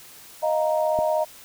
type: chord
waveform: sine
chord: Eb suspended second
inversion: none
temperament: equal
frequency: 622.3 / 698.5 / 932.3 Hz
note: Eb5 / F5 / Bb5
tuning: 0 / 0 / 0 cents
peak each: -21 / -27 / -27 dBFS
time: 0.42-1.25 s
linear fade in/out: 20 ms
type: click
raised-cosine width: 2 ms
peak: -18 dBFS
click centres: 0.989 s
effects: white hiss -46 dBFS RMS until 1.44 s